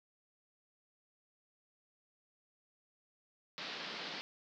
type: band-pass noise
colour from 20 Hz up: white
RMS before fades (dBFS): -44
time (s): 3.58-4.21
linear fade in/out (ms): 0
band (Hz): 160 to 4800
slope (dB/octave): 48
effects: none